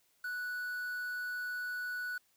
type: tone with quantisation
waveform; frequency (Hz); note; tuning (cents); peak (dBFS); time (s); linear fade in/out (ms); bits
triangle; 1477; F#6; -3; -34; 0.24-2.18; 5; 9
effects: white hiss -72 dBFS RMS until 2.36 s